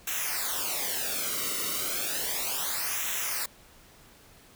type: noise with flanger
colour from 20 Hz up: white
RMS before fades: -31 dBFS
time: 0.07-3.46 s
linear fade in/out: 5 ms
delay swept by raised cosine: 0.21 to 1.21 ms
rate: 0.33 Hz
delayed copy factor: -0.85
effects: pink hiss -55 dBFS RMS until 4.55 s